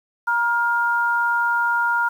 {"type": "tone pair together", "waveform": "sine", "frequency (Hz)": [947.8, 1409], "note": ["A#5", "F6"], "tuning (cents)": [28, 15], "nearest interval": "perfect fifth", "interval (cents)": 687, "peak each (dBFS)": [-21, -19], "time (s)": [0.27, 2.09], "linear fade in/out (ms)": 10, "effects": ["8-bit"]}